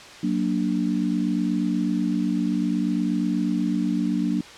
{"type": "chord", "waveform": "sine", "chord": "Gb augmented", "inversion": "none", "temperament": "equal", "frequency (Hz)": [185, 233.1, 293.7], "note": ["Gb3", "Bb3", "D4"], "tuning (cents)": [0, 0, 0], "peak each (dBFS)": -25, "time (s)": [0.23, 4.41], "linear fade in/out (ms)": 5, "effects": ["white hiss -42 dBFS RMS until 4.57 s", "low-pass 5000 Hz 12 dB/octave"]}